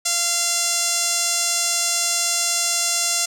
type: tone with band-pass filter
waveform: sawtooth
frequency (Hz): 689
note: F5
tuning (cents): -24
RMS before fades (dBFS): -21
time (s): 0.05-3.26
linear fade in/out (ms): 10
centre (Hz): 7000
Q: 2.2
effects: none